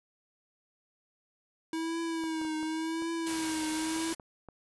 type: tone with vibrato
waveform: square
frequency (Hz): 322.1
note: E4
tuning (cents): -40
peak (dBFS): -32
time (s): 1.73-4.13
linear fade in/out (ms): 2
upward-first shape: triangle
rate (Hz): 0.9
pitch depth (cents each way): 61
type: clicks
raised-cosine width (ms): 1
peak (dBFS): -33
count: 9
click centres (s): 2.238 / 2.415 / 2.45 / 2.63 / 3.022 / 3.963 / 4.125 / 4.198 / 4.487
type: noise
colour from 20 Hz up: white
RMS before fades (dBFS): -37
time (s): 3.26-4.15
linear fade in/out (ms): 10
effects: resampled to 24000 Hz